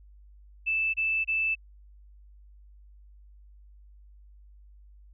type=tone bursts; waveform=sine; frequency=2637 Hz; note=E7; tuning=in tune; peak=-24 dBFS; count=3; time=0.66-1.554 s; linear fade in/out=20 ms; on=280 ms; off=27 ms; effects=added 50 Hz sine -50 dBFS peak until 5.13 s